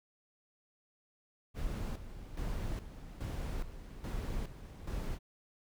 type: noise with tremolo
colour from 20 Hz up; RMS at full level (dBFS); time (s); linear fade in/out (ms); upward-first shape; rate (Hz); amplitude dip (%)
brown; -37; 1.54-5.19; 50; square; 1.2; 70
effects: none